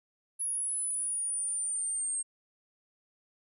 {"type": "exponential sweep", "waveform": "sine", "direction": "down", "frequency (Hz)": [10548, 8490], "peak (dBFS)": -30, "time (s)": [0.39, 2.23], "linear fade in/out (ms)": 20, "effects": []}